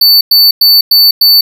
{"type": "tone bursts", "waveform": "square", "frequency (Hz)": 4500, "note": "C#8", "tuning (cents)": 25, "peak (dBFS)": -3, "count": 5, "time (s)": [0.01, 1.41], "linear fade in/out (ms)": 5, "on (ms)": 200, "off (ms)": 100, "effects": []}